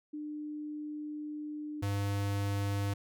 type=tone pair in turn; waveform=sine / square; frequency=300 / 100.43 Hz; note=D4 / G2; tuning=+37 / +42 cents; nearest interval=octave + perfect fifth; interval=1895 cents; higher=first; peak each=-37 / -31 dBFS; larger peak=second; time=0.13-1.82 / 1.82-2.94 s; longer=first; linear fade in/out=10 ms; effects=none